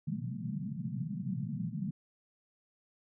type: band-pass noise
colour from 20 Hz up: pink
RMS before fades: -37 dBFS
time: 0.07-1.91 s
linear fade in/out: 5 ms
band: 120 to 230 Hz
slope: 96 dB/octave
effects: none